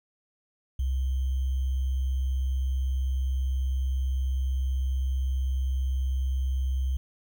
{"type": "tone with sample-and-hold", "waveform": "sine", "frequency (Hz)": 65.41, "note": "C2", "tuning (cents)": 0, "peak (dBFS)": -24, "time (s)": [0.79, 6.97], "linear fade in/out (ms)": 5, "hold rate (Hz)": 3150, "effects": []}